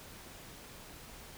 silence, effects pink hiss -51 dBFS RMS until 1.37 s

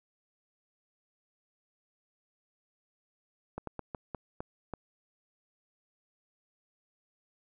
slowing click train, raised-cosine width 1 ms, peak -23 dBFS, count 7, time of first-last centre 3.58-4.737 s, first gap 93 ms, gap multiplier 1.29, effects none

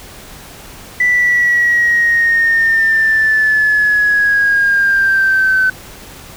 sine linear sweep, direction down, 1981 to 1518 Hz, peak -8 dBFS, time 1-5.7 s, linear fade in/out 5 ms, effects tanh soft clip ceiling -4 dBFS + pink hiss -35 dBFS RMS until 6.36 s

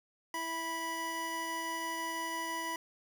25% pulse tone pair together, 329.6 / 982.8 Hz, E4 / B5, 0 / -9 cents, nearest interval octave + perfect fifth, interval 1891 cents, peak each -39 / -32 dBFS, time 0.34-2.76 s, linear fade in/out 2 ms, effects none

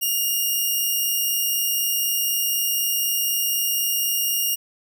5% pulse tone, 2836 Hz, F7, 26 cents sharp, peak -11 dBFS, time 0.01-4.56 s, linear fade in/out 20 ms, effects none

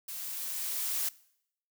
blue noise with level ramp, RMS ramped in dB -40 to -31 dBFS, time 0.08-1.09 s, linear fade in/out 5 ms, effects noise-tail reverb RT60 0.7 s tail -21 dB re dry

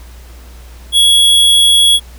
square tone, 3344 Hz, G#7, 11 cents sharp, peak -6 dBFS, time 0.92-2 s, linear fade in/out 50 ms, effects added 60 Hz sine -32 dBFS peak until 2.18 s + pink hiss -42 dBFS RMS until 2.18 s

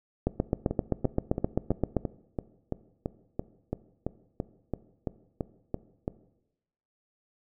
two click trains, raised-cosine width 2 ms, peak -11 / -16 dBFS, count 14 / 17, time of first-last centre 0.27-1.967 / 0.71-6.079 s, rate 7.66 / 2.98 Hz, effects noise-tail reverb RT60 0.9 s tail -18 dB re dry

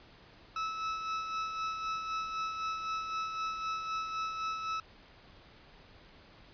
40% pulse tone with tremolo, 1304 Hz, E6, 19 cents flat, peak -31 dBFS, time 0.56-4.8 s, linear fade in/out 2 ms, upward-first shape sine, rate 3.9 Hz, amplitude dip 45%, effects pink hiss -57 dBFS RMS until 6.53 s + resampled to 11025 Hz

